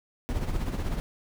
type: noise with tremolo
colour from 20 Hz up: brown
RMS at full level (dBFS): -27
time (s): 0.29-1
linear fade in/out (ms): 0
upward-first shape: sine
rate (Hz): 16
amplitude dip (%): 55
effects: none

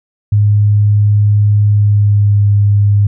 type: tone with pitch glide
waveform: sine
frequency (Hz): 103.83 to 102.16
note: G#2 to G#2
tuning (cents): 0 to -28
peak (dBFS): -6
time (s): 0.32-3.07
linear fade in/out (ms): 5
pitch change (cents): -28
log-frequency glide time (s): 1.68-2.46
effects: none

